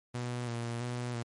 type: tone with vibrato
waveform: sawtooth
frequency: 120 Hz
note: B2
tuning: 49 cents flat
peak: -30 dBFS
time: 0.14-1.23 s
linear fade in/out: 10 ms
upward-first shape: square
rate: 1.5 Hz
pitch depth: 32 cents each way
effects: MP3 48 kbps